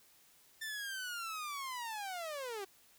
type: linear sweep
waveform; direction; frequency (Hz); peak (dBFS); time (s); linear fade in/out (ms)
sawtooth; down; 1791 to 375.5; -36; 0.61-2.65; 10
effects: white hiss -65 dBFS RMS until 2.98 s